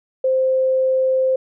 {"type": "tone", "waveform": "sine", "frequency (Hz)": 522, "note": "C5", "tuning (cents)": -4, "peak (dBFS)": -14, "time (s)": [0.24, 1.36], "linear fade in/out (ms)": 5, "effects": []}